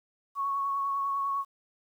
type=tone with vibrato; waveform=sine; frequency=1108.7 Hz; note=C#6; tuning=in tune; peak=-27 dBFS; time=0.35-1.45 s; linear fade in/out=50 ms; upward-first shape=triangle; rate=10 Hz; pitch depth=21 cents each way; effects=10-bit